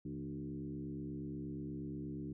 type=tone with frequency modulation; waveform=sine; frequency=229.4 Hz; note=A#3; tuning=28 cents flat; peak=-40 dBFS; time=0.05-2.33 s; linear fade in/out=5 ms; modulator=68.4 Hz; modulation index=1.7; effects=none